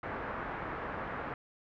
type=low-pass noise; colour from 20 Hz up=white; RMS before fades=-39 dBFS; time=0.03-1.34 s; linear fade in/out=2 ms; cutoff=1600 Hz; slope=24 dB/octave; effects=none